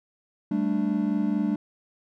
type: chord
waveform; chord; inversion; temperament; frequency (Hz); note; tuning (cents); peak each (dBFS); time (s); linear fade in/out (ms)
triangle; G suspended second; none; just; 196 / 220.5 / 294; G3 / A3 / D4; 0 / +4 / +2; -25; 0.51-1.56; 5
effects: none